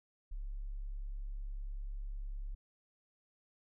sine tone, 34.65 Hz, C#1, in tune, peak -38 dBFS, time 0.31-2.55 s, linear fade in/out 10 ms, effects none

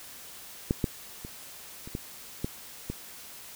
clicks, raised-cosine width 3 ms, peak -11 / -12 / -26 / -28 / -19 / -16 / -19 dBFS, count 7, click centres 0.709 / 0.842 / 1.249 / 1.875 / 1.951 / 2.445 / 2.9 s, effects white hiss -46 dBFS RMS until 3.55 s

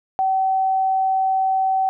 sine tone, 764 Hz, G5, 45 cents flat, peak -16 dBFS, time 0.19-1.89 s, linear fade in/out 0 ms, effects none

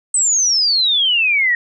sine exponential sweep, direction down, 8270 to 1864.7 Hz, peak -12 dBFS, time 0.14-1.55 s, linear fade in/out 2 ms, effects none

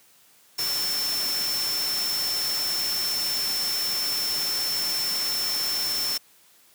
sine tone in noise, 5360 Hz, E8, 28 cents sharp, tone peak -25 dBFS, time 0.58-6.18 s, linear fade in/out 10 ms, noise white, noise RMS -31 dBFS, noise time 0.58-6.18 s, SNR +3 dB, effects white hiss -57 dBFS RMS until 6.74 s + high-pass 100 Hz 12 dB/octave

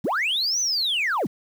sine linear two-way sweep, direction up then down, 110 to 6160 to 110 Hz, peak -19 dBFS, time 0.04-1.27 s, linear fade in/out 10 ms, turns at 0.6 s, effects tanh soft clip ceiling -19 dBFS + 8-bit

